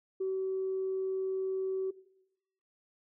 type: tone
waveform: sine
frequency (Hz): 380.2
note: F#4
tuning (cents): +47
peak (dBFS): -29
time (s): 0.2-1.91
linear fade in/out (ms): 10
effects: noise-tail reverb RT60 0.9 s tail -19 dB re dry + tanh soft clip ceiling -25 dBFS